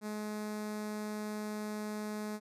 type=tone with notch filter; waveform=sawtooth; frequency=211.7 Hz; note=G#3; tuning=33 cents sharp; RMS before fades=-39 dBFS; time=0.01-2.4 s; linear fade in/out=50 ms; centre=3000 Hz; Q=1.7; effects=resampled to 32000 Hz

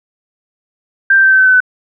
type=tone with pitch steps; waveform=sine; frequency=1580 / 1567.3 / 1554.7 / 1542.1 / 1529.7 / 1517.4 / 1505.2 Hz; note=G6 / G6 / G6 / G6 / G6 / F#6 / F#6; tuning=+13 / -1 / -15 / -29 / -43 / +43 / +29 cents; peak=-5 dBFS; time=1.1-1.604 s; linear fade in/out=5 ms; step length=72 ms; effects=none

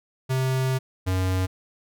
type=tone pair in turn; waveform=square; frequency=130.81 / 93.03 Hz; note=C3 / F#2; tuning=0 / +10 cents; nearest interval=tritone; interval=590 cents; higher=first; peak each=-22 dBFS; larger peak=neither; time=0.29-0.79 / 1.06-1.47 s; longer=first; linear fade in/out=20 ms; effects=none

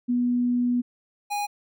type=tone pair in turn; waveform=sine / square; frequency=244.4 / 822.1 Hz; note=B3 / G#5; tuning=-18 / -18 cents; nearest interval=octave + major sixth; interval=2100 cents; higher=second; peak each=-20 / -26 dBFS; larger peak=first; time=0.08-0.82 / 1.3-1.47 s; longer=first; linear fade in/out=20 ms; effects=none

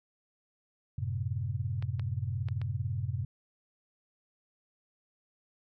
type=chord; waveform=sine; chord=F# diminished; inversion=none; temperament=equal; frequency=92.5 / 110 / 130.81 Hz; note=F#2 / A2 / C3; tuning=0 / 0 / 0 cents; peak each=-35 dBFS; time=0.98-3.25 s; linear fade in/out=5 ms
type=clicks; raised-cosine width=0.3 ms; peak=-29 dBFS; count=4; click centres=1.825 / 1.996 / 2.486 / 2.616 s
effects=none

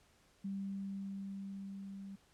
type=tone with level ramp; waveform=sine; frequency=196 Hz; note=G3; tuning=in tune; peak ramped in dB=-37 to -45 dBFS; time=0.44-2.16 s; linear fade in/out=10 ms; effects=pink hiss -69 dBFS RMS until 2.33 s + low-pass 10000 Hz 12 dB/octave

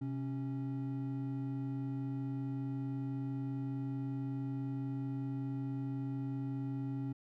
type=tone pair together; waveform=triangle; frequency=129.88 / 275.2 Hz; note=C3 / C#4; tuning=-12 / -12 cents; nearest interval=octave + minor second; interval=1300 cents; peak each=-36 / -37 dBFS; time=0.01-7.13 s; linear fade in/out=10 ms; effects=none

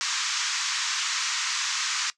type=band-pass noise; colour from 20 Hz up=white; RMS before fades=-28 dBFS; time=0.01-2.1 s; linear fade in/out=0 ms; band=1000 to 7000 Hz; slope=48 dB/octave; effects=noise-tail reverb RT60 0.1 s tail -18 dB re dry

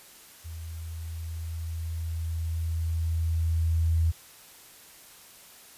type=tone with level ramp; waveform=sine; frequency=81.8 Hz; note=E2; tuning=13 cents flat; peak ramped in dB=-36 to -20 dBFS; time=0.44-4.12 s; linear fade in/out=20 ms; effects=white hiss -51 dBFS RMS until 5.77 s + resampled to 32000 Hz

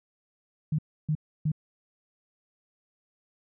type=tone bursts; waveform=sine; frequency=153.6 Hz; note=D#3; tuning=22 cents flat; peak=-23 dBFS; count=3; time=0.72-1.518 s; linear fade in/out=5 ms; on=66 ms; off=300 ms; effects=none

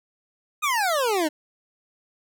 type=exponential sweep; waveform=25% pulse; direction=down; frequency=1268 to 291.4 Hz; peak=-17 dBFS; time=0.62-1.29 s; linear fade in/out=20 ms; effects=none

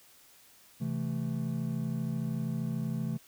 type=chord; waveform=triangle; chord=A minor; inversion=first; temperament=just; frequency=132 / 165 / 220 Hz; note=C3 / E3 / A3; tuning=+16 / +2 / 0 cents; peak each=-33 dBFS; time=0.8-3.18 s; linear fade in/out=20 ms; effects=white hiss -59 dBFS RMS until 3.27 s

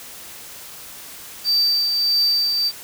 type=tone with tremolo; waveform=triangle; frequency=4650 Hz; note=D8; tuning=18 cents flat; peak=-13 dBFS; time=1.44-2.72 s; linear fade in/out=50 ms; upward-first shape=triangle; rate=1.6 Hz; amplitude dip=40%; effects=white hiss -38 dBFS RMS until 2.83 s

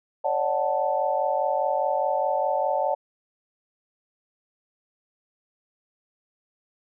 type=chord; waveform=sine; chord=D major seventh; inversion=third; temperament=equal with one note detuned; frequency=554.4 / 599.3 / 740 / 880 Hz; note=C#5 / D5 / F#5 / A5; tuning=0 / +35 / 0 / 0 cents; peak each=-27 dBFS; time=0.24-2.95 s; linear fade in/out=10 ms; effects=none

